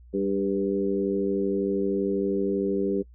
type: harmonic tone with a mistuned harmonic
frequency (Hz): 98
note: G2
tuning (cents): 0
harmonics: 2 / 3 / 4 / 5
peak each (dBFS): -29 / -29 / -26 / -32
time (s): 0.13-3.03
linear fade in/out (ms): 20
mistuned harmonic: 4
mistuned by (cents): +23
effects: noise-tail reverb RT60 0.1 s tail -26 dB re dry + added 60 Hz sine -47 dBFS peak until 3.14 s